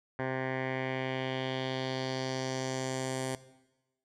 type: tone with low-pass filter sweep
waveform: 10% pulse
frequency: 130.81 Hz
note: C3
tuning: in tune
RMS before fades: -34 dBFS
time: 0.19-3.35 s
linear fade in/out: 2 ms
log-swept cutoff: 1600 to 9200 Hz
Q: 2.4
effects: noise-tail reverb RT60 1.0 s tail -17 dB re dry